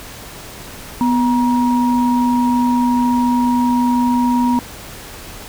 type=tone pair together; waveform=sine; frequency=246.9 / 949 Hz; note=B3 / A#5; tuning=0 / +31 cents; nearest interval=octave + major seventh; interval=2331 cents; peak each=-13 / -18 dBFS; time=1.01-4.59 s; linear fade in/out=0 ms; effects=pink hiss -34 dBFS RMS until 5.48 s